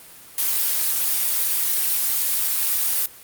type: noise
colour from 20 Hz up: blue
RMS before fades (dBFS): -21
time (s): 0.38-3.06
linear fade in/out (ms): 2
effects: white hiss -44 dBFS RMS until 3.23 s + Opus 32 kbps